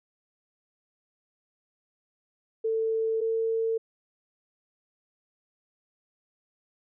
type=tone pair in turn; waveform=sine; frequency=446.2 / 450.1 Hz; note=A4 / A4; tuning=+24 / +39 cents; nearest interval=unison; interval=15 cents; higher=second; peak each=-24 dBFS; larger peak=neither; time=2.64-3.21 / 3.21-3.78 s; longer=neither; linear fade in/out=10 ms; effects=none